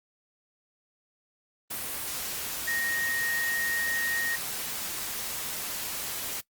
sine tone in noise, 1864.7 Hz, A#6, in tune, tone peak -28 dBFS, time 2.67-4.36 s, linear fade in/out 10 ms, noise white, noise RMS -34 dBFS, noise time 1.7-6.41 s, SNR +3 dB, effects noise-tail reverb RT60 0.1 s tail -20 dB re dry + Opus 32 kbps

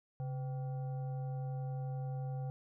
sine tone with frequency modulation, 135.2 Hz, C#3, 43 cents flat, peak -36 dBFS, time 0.2-2.5 s, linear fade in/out 0 ms, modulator 641 Hz, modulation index 0.4, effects none

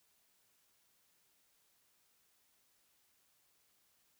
silence, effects white hiss -74 dBFS RMS until 4.19 s

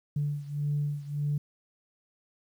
sine beating tone pair, 145.4 / 147.1 Hz, D3 / D3, -17 / +3 cents, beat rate 1.7 Hz, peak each -29 / -32 dBFS, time 0.16-1.38 s, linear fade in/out 5 ms, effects tanh soft clip ceiling -21 dBFS + 10-bit

